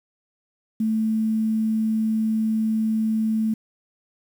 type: tone with quantisation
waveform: sine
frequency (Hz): 220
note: A3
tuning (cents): 0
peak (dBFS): -19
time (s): 0.8-3.54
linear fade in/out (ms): 5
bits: 8
effects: none